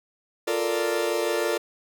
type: chord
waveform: 40% pulse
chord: Bb major seventh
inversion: second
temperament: equal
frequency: 349.2 / 440 / 466.2 / 587.3 Hz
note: F4 / A4 / Bb4 / D5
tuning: 0 / 0 / 0 / 0 cents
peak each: -28 dBFS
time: 0.47-1.58 s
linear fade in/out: 10 ms
effects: none